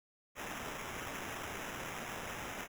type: noise with sample-and-hold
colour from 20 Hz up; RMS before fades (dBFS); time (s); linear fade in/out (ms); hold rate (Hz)
blue; -43; 0.35-2.68; 50; 4410
effects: none